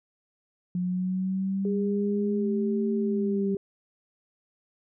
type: linear two-way sweep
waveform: sine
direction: up then down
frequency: 178.6 to 220.2 to 193.5 Hz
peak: -25 dBFS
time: 0.75-3.55 s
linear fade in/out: 2 ms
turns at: 2.93 s
type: tone with pitch glide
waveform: sine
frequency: 406.4 to 394.6 Hz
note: G#4 to G4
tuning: -38 to +11 cents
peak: -28 dBFS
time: 1.65-3.57 s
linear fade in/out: 2 ms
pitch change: -51 cents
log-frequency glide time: 2.38-2.48 s
effects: none